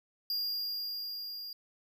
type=tone with level ramp; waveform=square; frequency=4818 Hz; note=D8; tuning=43 cents sharp; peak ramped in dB=-31 to -41 dBFS; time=0.3-1.53 s; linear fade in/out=2 ms; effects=none